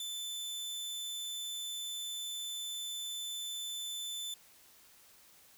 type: tone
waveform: sawtooth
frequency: 3520 Hz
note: A7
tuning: in tune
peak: -35 dBFS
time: 0-4.34 s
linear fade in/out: 2 ms
effects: white hiss -61 dBFS RMS until 5.57 s